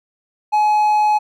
triangle tone, 846 Hz, G#5, 32 cents sharp, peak -10 dBFS, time 0.52-1.19 s, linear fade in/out 20 ms, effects none

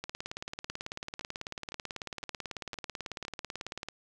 two click trains, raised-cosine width 0.2 ms, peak -20 / -24 dBFS, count 71 / 6, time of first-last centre 0.04-3.886 / 0.7-3.251 s, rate 18.2 / 1.96 Hz, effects none

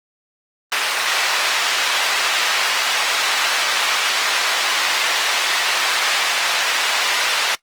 white band-pass noise, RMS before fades -19 dBFS, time 0.72-7.55 s, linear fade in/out 0 ms, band 780 to 3600 Hz, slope 12 dB/octave, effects noise-tail reverb RT60 0.1 s tail -19 dB re dry + Opus 24 kbps

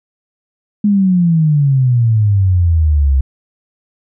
sine exponential sweep, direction down, 210.4 to 65.41 Hz, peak -8 dBFS, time 0.84-3.21 s, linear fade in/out 5 ms, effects none

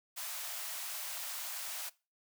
white high-pass noise, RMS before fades -41 dBFS, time 0.16-1.9 s, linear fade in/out 20 ms, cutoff 580 Hz, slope 96 dB/octave, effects noise-tail reverb RT60 0.3 s tail -21 dB re dry

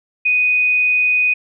sine tone, 2489 Hz, D#7, in tune, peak -12 dBFS, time 0.25-1.34 s, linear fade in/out 10 ms, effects none

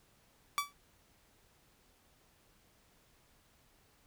sawtooth tone with exponential decay, 1150 Hz, D6, 37 cents flat, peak -23 dBFS, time 0.58-0.73 s, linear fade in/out 0 ms, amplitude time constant 31 ms, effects pink hiss -68 dBFS RMS until 4.06 s

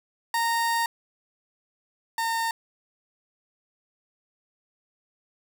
30% pulse tone pair in turn, 926 / 912.7 Hz, A#5 / A#5, -12 / -37 cents, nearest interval unison, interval 25 cents, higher first, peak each -20 / -22 dBFS, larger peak first, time 0.34-0.86 / 2.18-2.51 s, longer first, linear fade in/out 2 ms, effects none

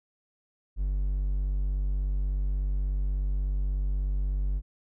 triangle tone, 48.25 Hz, G1, 27 cents flat, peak -23 dBFS, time 0.76-4.62 s, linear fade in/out 50 ms, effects none

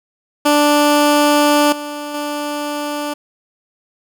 15% pulse tone with level steps, 293.7 Hz, D4, in tune, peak -4 / -18 / -14 dBFS, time 0.45-3.14 s, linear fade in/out 10 ms, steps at 1.72 / 2.14 s, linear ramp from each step 5 ms, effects none

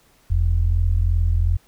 sine tone pair together, 41.96 / 84.7 Hz, E1 / E2, +31 / +48 cents, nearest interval octave, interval 1217 cents, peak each -18 dBFS, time 0.3-1.57 s, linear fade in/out 10 ms, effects pink hiss -57 dBFS RMS until 1.67 s

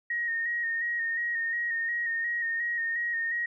sine tone with vibrato, 1864.7 Hz, A#6, in tune, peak -27 dBFS, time 0.1-3.46 s, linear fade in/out 5 ms, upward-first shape square, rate 2.8 Hz, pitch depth 25 cents each way, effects none

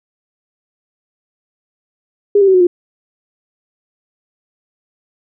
sine tone with pitch steps, 407.5 / 393.2 / 379.3 / 366 / 353.1 Hz, G#4 / G4 / F#4 / F#4 / F4, -33 / +5 / +43 / -19 / +19 cents, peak -6 dBFS, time 2.35-2.67 s, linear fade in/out 5 ms, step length 64 ms, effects none

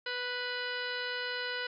harmonic tone with a mistuned harmonic, 493.9 Hz, B4, in tune, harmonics 1 / 2 / 3 / 4 / 5 / 6 / 7 / 8 / 9 / 10, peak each -41 / -46 / -37 / -42 / -48 / -42 / -52 / -43 / -53 / -48 dBFS, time 0.06-1.67 s, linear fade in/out 5 ms, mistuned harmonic 8, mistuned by +43 cents, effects none

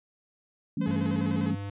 sine chord, A dominant seventh, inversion second, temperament equal, 164.81 / 196 / 220 / 277.2 Hz, E3 / G3 / A3 / C#4, 0 / 0 / 0 / 0 cents, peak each -31 dBFS, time 0.77-1.55 s, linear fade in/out 5 ms
sawtooth tone with vibrato, 466.2 Hz, A#4, in tune, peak -34 dBFS, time 0.81-1.51 s, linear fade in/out 5 ms, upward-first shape square, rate 10 Hz, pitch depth 160 cents each way
square tone with pitch glide, 98 to 100.12 Hz, G2 to G2, 0 to +37 cents, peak -34 dBFS, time 0.87-1.7 s, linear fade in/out 5 ms, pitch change +37 cents, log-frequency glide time 0.97-1.47 s
effects resampled to 8000 Hz

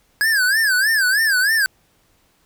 square tone with vibrato, 1636 Hz, G#6, 26 cents flat, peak -15 dBFS, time 0.21-1.66 s, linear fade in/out 0 ms, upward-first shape sine, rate 3.2 Hz, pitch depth 180 cents each way, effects pink hiss -60 dBFS RMS until 2.45 s

